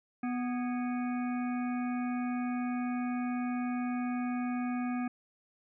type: harmonic tone with a mistuned harmonic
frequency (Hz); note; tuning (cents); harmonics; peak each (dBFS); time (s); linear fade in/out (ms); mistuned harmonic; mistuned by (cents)
246.9; B3; 0; 1 / 3 / 5 / 7 / 9 / 10; -31 / -41 / -45 / -48 / -50 / -51; 0.23-5.08; 5; 7; -75
effects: none